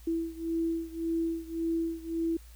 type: beating tone pair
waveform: sine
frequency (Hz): 329.6 / 331.4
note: E4 / E4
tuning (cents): 0 / +9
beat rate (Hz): 1.8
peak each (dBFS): -31 / -33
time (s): 0.07-2.37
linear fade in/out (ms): 5
effects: added 57 Hz sine -48 dBFS peak until 2.55 s + white hiss -59 dBFS RMS until 2.55 s